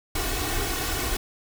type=noise with comb filter; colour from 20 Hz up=pink; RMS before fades=-27 dBFS; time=0.15-1.17 s; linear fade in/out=5 ms; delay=2.7 ms; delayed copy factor=+0.8; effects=none